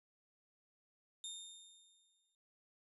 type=tone with exponential decay; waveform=25% pulse; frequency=3646 Hz; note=A#7; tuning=39 cents flat; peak=-39 dBFS; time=1.24-2.35 s; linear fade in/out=1 ms; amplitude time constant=240 ms; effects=resampled to 32000 Hz

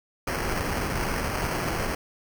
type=noise with sample-and-hold; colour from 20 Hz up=pink; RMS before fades=-28 dBFS; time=0.27-1.95 s; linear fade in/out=5 ms; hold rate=3675 Hz; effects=none

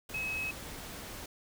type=tone in noise; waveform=sine; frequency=2564 Hz; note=E7; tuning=49 cents flat; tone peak=-33 dBFS; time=0.14-0.51 s; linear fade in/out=5 ms; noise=pink; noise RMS=-44 dBFS; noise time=0.09-1.26 s; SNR=+8 dB; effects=none

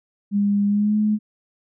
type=tone with pitch glide; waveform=sine; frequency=202.8 to 212.3 Hz; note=G#3 to G#3; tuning=-41 to +38 cents; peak=-16 dBFS; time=0.31-1.19 s; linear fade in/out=50 ms; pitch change=+79 cents; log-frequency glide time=0.67-0.96 s; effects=none

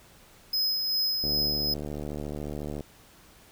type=tone with tremolo; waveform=square; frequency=5080 Hz; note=D#8; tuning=35 cents sharp; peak=-24 dBFS; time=0.53-1.74 s; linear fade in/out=5 ms; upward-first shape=sine; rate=2.6 Hz; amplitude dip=35%
type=click train; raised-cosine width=2 ms; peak=-22 dBFS; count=117; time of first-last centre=1.24-2.808 s; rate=74 Hz
effects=pink hiss -55 dBFS RMS until 3.51 s

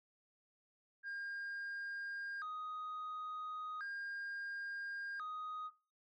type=tone with vibrato; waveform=sine; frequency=1418 Hz; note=F6; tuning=26 cents sharp; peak=-39 dBFS; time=1.03-5.71 s; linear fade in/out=50 ms; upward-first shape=square; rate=0.36 Hz; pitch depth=220 cents each way; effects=noise-tail reverb RT60 0.3 s tail -20 dB re dry + tanh soft clip ceiling -40 dBFS

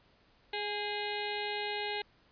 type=harmonic tone with a mistuned harmonic; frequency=415.3 Hz; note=G#4; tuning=in tune; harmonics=1 / 2 / 4 / 5 / 6 / 7 / 8 / 9 / 10; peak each=-39 / -39 / -44 / -42 / -44 / -44 / -48 / -44 / -45 dBFS; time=0.53-2.02 s; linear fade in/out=5 ms; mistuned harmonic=4; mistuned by=-41 cents; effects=pink hiss -66 dBFS RMS until 2.31 s + resampled to 11025 Hz

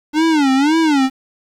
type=tone with vibrato; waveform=square; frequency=293.7 Hz; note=D4; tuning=in tune; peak=-12 dBFS; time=0.13-1.1 s; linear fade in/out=50 ms; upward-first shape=sine; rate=1.9 Hz; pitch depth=190 cents each way; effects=low-pass 6000 Hz 12 dB/octave + 7-bit

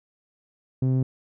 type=tone with low-pass filter; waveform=sawtooth; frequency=130 Hz; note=C3; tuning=11 cents flat; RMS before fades=-22 dBFS; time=0.82-1.03 s; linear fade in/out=5 ms; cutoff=270 Hz; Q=0.83; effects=none

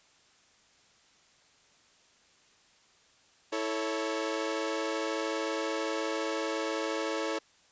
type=chord; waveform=sawtooth; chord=A major; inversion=second; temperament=equal with one note detuned; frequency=326.8 / 440 / 554.4 Hz; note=E4 / A4 / C#5; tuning=-15 / 0 / 0 cents; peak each=-31 dBFS; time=3.52-7.39 s; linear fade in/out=10 ms; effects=white hiss -63 dBFS RMS until 7.71 s + resampled to 16000 Hz

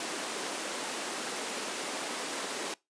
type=high-pass noise; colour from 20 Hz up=pink; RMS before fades=-36 dBFS; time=0-2.74 s; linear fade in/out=2 ms; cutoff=260 Hz; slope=24 dB/octave; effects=noise-tail reverb RT60 0.2 s tail -22 dB re dry + resampled to 22050 Hz

